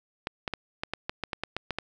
clicks, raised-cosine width 0.3 ms, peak -14 dBFS, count 12, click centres 0.271 / 0.478 / 0.537 / 0.835 / 0.936 / 1.095 / 1.237 / 1.332 / 1.436 / 1.566 / 1.707 / 1.786 s, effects none

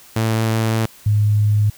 sawtooth / sine tone pair in turn, 111.8 / 104.84 Hz, A2 / G#2, +28 / +17 cents, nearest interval minor second, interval 111 cents, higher first, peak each -12 / -12 dBFS, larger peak neither, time 0.16-0.86 / 1.06-1.7 s, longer first, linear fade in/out 5 ms, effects white hiss -45 dBFS RMS until 1.77 s

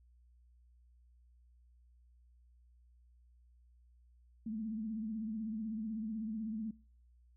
sine tone with vibrato, 219 Hz, A3, 8 cents flat, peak -37 dBFS, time 4.46-6.71 s, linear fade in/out 5 ms, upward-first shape triangle, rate 16 Hz, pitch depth 93 cents each way, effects noise-tail reverb RT60 0.5 s tail -24 dB re dry + added 60 Hz sine -62 dBFS peak until 7.36 s

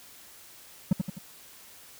triangle tone with echo, 185 Hz, F#3, in tune, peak -15 dBFS, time 0.91-0.93 s, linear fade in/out 5 ms, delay 85 ms, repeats 3, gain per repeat -6 dB, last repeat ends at 1.185 s, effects white hiss -51 dBFS RMS until 1.99 s

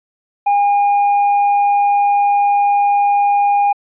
sine tone with tanh clipping, 812 Hz, G#5, 39 cents flat, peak -11 dBFS, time 0.46-3.73 s, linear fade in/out 10 ms, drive 3 dB, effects resampled to 8000 Hz

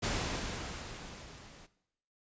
pink noise with level ramp, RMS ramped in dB -32 to -55 dBFS, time 0.02-1.67 s, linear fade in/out 20 ms, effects noise-tail reverb RT60 0.8 s tail -17 dB re dry + resampled to 16000 Hz

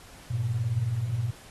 sine beating tone pair, 100 / 119 Hz, G2 / A#2, +35 / +36 cents, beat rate 19 Hz, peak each -32 / -26 dBFS, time 0.3-1.31 s, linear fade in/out 10 ms, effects pink hiss -50 dBFS RMS until 1.5 s + AAC 32 kbps

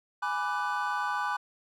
triangle chord, G# half-diminished seventh, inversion none, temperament equal with one note detuned, 830.6 / 987.8 / 1174.7 / 1496.3 Hz, G#5 / B5 / D6 / F#6, 0 / 0 / 0 / +19 cents, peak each -32 dBFS, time 0.22-1.37 s, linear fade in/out 10 ms, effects none

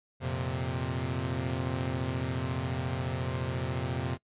sawtooth chord, F suspended fourth, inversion none, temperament equal, 87.31 / 116.54 / 130.81 Hz, F2 / Bb2 / C3, 0 / 0 / 0 cents, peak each -32 / -32 / -29 dBFS, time 0.2-4.18 s, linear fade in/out 50 ms, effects noise-tail reverb RT60 0.1 s tail -23 dB re dry + resampled to 8000 Hz

